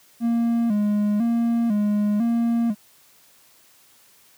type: tone with vibrato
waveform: triangle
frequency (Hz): 220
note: A3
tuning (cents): 0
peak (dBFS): -16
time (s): 0.2-2.75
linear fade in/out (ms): 50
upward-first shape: square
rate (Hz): 1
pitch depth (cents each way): 100
effects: white hiss -55 dBFS RMS until 4.37 s + high-pass 80 Hz 12 dB/octave